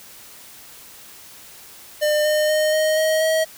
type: tone with pitch steps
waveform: square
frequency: 602 / 609 / 616.1 / 623.2 / 630.5 / 637.8 Hz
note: D5 / D#5 / D#5 / D#5 / D#5 / D#5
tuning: +43 / -37 / -17 / +3 / +23 / +43 cents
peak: -17 dBFS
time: 2.01-3.45 s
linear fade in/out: 20 ms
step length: 240 ms
effects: white hiss -43 dBFS RMS until 3.57 s